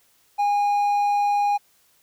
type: tone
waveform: triangle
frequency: 818 Hz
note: G#5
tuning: 26 cents flat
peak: -16 dBFS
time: 0.38-1.58 s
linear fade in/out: 20 ms
effects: white hiss -61 dBFS RMS until 2.02 s